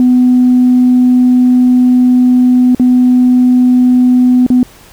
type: tone with dropouts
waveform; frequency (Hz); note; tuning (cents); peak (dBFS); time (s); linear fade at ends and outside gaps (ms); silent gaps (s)
sine; 250; B3; +21; -3; 0-4.63; 1; 2.748-2.797 / 4.465-4.502
effects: tanh soft clip ceiling 0 dBFS + pink hiss -39 dBFS RMS until 4.92 s